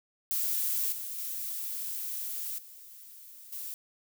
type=noise with level steps; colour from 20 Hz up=violet; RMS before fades=-30 / -38 / -36 / -50 / -39 dBFS; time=0.31-3.74 s; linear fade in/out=0 ms; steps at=0.92 / 1.18 / 2.58 / 3.52 s; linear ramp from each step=5 ms; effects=none